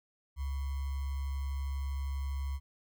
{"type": "tone with sample-and-hold", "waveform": "sine", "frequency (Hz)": 68.8, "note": "C#2", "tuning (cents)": -12, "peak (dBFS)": -32, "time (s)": [0.36, 2.6], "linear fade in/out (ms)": 50, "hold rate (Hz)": 1050, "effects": []}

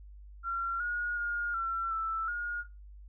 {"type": "tone with pitch steps", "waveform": "sine", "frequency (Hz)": [1370, 1440, 1422, 1352, 1325, 1430], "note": ["F6", "F#6", "F6", "E6", "E6", "F6"], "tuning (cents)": [-34, -47, 31, 43, 9, 41], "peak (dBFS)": -30, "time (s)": [0.43, 2.65], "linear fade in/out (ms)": 50, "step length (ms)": 370, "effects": ["noise-tail reverb RT60 0.2 s tail -17 dB re dry", "added 50 Hz sine -47 dBFS peak until 3.08 s"]}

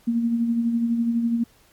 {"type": "tone with tremolo", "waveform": "sine", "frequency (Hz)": 233.1, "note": "A#3", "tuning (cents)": 0, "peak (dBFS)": -17, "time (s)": [0.07, 1.44], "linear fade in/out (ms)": 10, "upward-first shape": "sine", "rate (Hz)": 12, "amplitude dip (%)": 45, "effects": ["pink hiss -57 dBFS RMS until 1.72 s", "MP3 96 kbps"]}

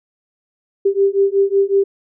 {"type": "beating tone pair", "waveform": "sine", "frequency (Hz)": [392, 397.4], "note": ["G4", "G4"], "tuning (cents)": [0, 24], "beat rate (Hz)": 5.4, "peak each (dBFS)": -15, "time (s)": [0.85, 1.84], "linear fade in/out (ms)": 10, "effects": []}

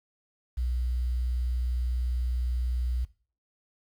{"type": "tone with quantisation", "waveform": "sine", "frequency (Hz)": 61.4, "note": "B1", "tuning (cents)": -9, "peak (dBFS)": -26, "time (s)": [0.57, 3.05], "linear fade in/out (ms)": 10, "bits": 9, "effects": ["noise-tail reverb RT60 0.4 s tail -18 dB re dry"]}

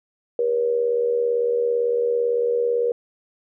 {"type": "tone with amplitude modulation", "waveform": "sine", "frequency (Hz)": 477.6, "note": "A#4", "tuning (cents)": 42, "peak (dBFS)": -15, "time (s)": [0.39, 2.92], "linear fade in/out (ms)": 2, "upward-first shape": "sine", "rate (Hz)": 77.9, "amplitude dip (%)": 65, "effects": []}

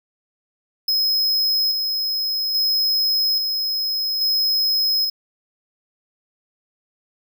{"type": "tone with tremolo", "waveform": "square", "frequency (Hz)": 5120, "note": "D#8", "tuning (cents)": 49, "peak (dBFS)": -17, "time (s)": [0.88, 5.1], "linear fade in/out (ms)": 5, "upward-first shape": "square", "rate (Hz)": 0.6, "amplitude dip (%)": 35, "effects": []}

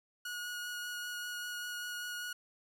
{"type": "tone with vibrato", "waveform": "sawtooth", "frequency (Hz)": 1450, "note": "F#6", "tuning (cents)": -35, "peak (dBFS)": -35, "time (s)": [0.25, 2.33], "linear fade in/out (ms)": 5, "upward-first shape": "sine", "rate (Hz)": 5.1, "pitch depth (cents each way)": 9, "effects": []}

